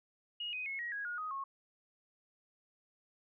sine tone with pitch steps, 2877 / 2505 / 2180 / 1898.1 / 1652.4 / 1438.5 / 1252.3 / 1090.2 Hz, F#7 / D#7 / C#7 / A#6 / G#6 / F#6 / D#6 / C#6, -49 / +11 / -29 / +31 / -9 / -49 / +11 / -29 cents, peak -37 dBFS, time 0.4-1.44 s, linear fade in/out 5 ms, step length 130 ms, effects none

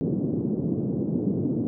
pink band-pass noise, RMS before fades -26 dBFS, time 0.01-1.67 s, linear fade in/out 0 ms, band 140 to 370 Hz, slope 24 dB/octave, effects none

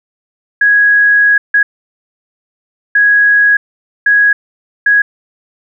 sine tone bursts at uneven times, 1661.2 Hz, G#6, in tune, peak -5 dBFS, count 5, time 0.61-1.38 / 1.54-1.63 / 2.95-3.57 / 4.06-4.33 / 4.86-5.02 s, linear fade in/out 5 ms, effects none

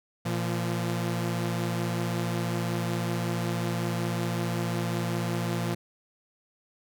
sawtooth tone pair together, 116.4 / 171.9 Hz, A#2 / F3, -2 / -27 cents, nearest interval perfect fifth, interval 675 cents, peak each -26 dBFS, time 0.25-5.75 s, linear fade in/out 10 ms, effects none

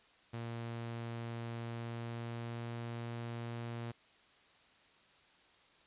sawtooth tone with pitch glide, 116.54 to 117.49 Hz, A#2 to A#2, 0 to +14 cents, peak -36 dBFS, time 0.33-3.92 s, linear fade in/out 10 ms, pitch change +14 cents, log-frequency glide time 1.61-2.78 s, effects white hiss -65 dBFS RMS until 5.86 s + resampled to 8000 Hz

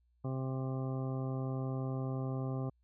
harmonic tone, 131.6 Hz, C3, 10 cents sharp, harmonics 1 / 2 / 3 / 4 / 5 / 6 / 8 / 9, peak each -35 / -41 / -45 / -47 / -49 / -51 / -53 / -54 dBFS, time 0.24-2.7 s, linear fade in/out 10 ms, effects added 60 Hz sine -69 dBFS peak until 2.83 s

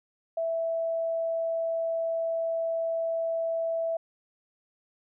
sine tone, 659.3 Hz, E5, in tune, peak -26 dBFS, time 0.37-3.97 s, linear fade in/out 5 ms, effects none

